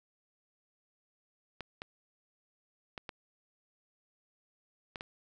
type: clicks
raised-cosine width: 0.3 ms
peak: -24 dBFS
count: 6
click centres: 1.607 / 1.819 / 2.978 / 3.092 / 4.958 / 5.009 s
effects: none